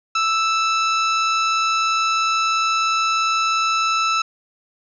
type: tone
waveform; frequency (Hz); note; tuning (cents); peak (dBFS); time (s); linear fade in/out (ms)
sawtooth; 1318.5; E6; 0; -13; 0.15-4.22; 5
effects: resampled to 16000 Hz + 9-bit